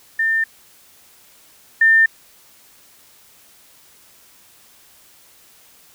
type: tone pair in turn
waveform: sine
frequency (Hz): 1800 / 1800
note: A6 / A6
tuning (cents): +39 / +39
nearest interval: unison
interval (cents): 0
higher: neither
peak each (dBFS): -15 / -9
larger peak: second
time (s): 0.19-0.44 / 1.81-2.06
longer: neither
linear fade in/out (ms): 5
effects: white hiss -50 dBFS RMS until 5.94 s